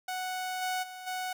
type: tone with level steps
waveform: sawtooth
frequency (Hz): 740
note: F#5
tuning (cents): 0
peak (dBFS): -29 / -26 / -38 / -29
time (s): 0.08-1.33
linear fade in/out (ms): 5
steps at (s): 0.61 / 0.82 / 1.06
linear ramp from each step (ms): 20
effects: 10-bit